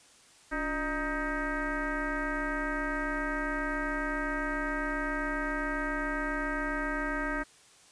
sine tone with frequency modulation, 932.3 Hz, A#5, in tune, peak -29 dBFS, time 0.51-7.44 s, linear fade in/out 20 ms, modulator 322 Hz, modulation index 3, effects white hiss -58 dBFS RMS until 7.91 s + resampled to 22050 Hz

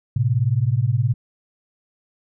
sine beating tone pair, 110.6 / 129.6 Hz, A2 / C3, +9 / -16 cents, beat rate 19 Hz, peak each -19 dBFS, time 0.16-1.14 s, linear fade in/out 5 ms, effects none

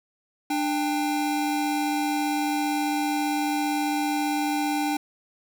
square tone pair together, 297 / 796 Hz, D4 / G5, +20 / +26 cents, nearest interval octave + perfect fourth, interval 1706 cents, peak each -26 / -28 dBFS, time 0.5-4.97 s, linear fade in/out 5 ms, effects none

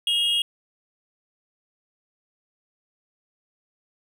triangle tone pair together, 2851 / 3278 Hz, F7 / G#7, +35 / -23 cents, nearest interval major second, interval 242 cents, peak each -21 dBFS, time 0.07-0.42 s, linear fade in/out 2 ms, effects none

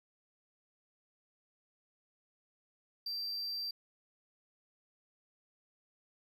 triangle tone, 4699 Hz, D8, in tune, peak -35 dBFS, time 3.06-3.71 s, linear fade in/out 5 ms, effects none

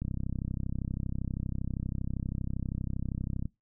click train, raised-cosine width 5 ms, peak -21 dBFS, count 113, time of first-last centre 0.02-3.456 s, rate 32.6 Hz, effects noise-tail reverb RT60 0.2 s tail -23 dB re dry

